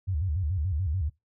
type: tone with vibrato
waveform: sine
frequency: 83.9 Hz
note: E2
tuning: 31 cents sharp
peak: -25 dBFS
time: 0.07-1.1 s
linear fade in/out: 20 ms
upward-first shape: square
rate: 6.9 Hz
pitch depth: 210 cents each way
effects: noise-tail reverb RT60 0.2 s tail -22 dB re dry